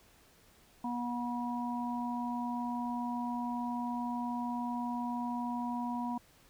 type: harmonic tone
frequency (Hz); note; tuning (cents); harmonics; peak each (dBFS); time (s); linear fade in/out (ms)
241.8; B3; -36; 1 / 3 / 4; -35 / -42 / -38; 0.84-6.18; 5
effects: pink hiss -63 dBFS RMS until 6.49 s